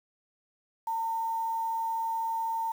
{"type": "tone with quantisation", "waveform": "sine", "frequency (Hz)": 908, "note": "A#5", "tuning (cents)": -46, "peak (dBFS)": -28, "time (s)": [0.87, 2.72], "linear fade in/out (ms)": 5, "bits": 8, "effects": []}